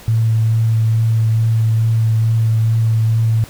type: tone with vibrato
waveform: sine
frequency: 112.2 Hz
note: A2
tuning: 34 cents sharp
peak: -11 dBFS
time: 0.08-3.44 s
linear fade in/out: 0 ms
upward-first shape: triangle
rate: 2.3 Hz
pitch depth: 15 cents each way
effects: pink hiss -39 dBFS RMS until 3.49 s